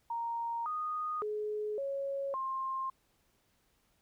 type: tone with pitch steps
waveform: sine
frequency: 931 / 1237 / 423.1 / 552 / 1059 Hz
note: A#5 / D#6 / G#4 / C#5 / C6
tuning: -2 / -10 / +32 / -7 / +21 cents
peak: -33 dBFS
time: 0.1-2.9 s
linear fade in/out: 5 ms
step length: 560 ms
effects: pink hiss -73 dBFS RMS until 4.01 s